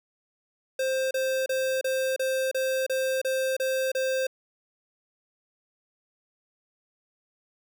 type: tone bursts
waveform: square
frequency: 525 Hz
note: C5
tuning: 6 cents sharp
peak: -25 dBFS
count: 10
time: 0.79-4.269 s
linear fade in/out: 5 ms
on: 320 ms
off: 31 ms
effects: none